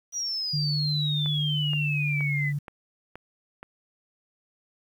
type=exponential sweep; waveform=sine; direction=down; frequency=5860 to 1970 Hz; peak=-27 dBFS; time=0.12-2.53 s; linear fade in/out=50 ms
type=tone with pitch glide; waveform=sine; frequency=148.8 to 144.73 Hz; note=D3 to D3; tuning=+23 to -25 cents; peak=-25 dBFS; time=0.53-2.59 s; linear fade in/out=10 ms; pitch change=-48 cents; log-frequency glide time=1.7-2.33 s
type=click train; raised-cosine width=0.5 ms; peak=-25 dBFS; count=6; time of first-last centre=1.26-3.63 s; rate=2.11 Hz
effects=9-bit